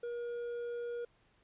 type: tone with hard clipping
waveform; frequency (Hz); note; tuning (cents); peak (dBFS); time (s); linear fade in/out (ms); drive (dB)
triangle; 476.4; A#4; +38; -38; 0.03-1.05; 5; 7
effects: pink hiss -70 dBFS RMS until 1.43 s + resampled to 8000 Hz